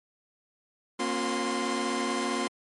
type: tone cluster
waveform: sawtooth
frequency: 235.2 / 270.7 / 359.3 / 1041 Hz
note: A#3 / C#4 / F4 / C6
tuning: +16 / -41 / +49 / -9 cents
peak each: -29 dBFS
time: 0.99-2.48 s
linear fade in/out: 10 ms
effects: MP3 48 kbps